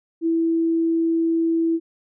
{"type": "tone", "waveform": "sine", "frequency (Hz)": 329.6, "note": "E4", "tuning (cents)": 0, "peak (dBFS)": -17, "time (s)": [0.21, 1.8], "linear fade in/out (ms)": 50, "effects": []}